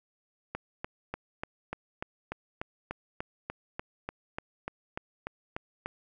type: click train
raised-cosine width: 0.5 ms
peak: -19 dBFS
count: 19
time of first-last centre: 0.55-5.86 s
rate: 3.39 Hz
effects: none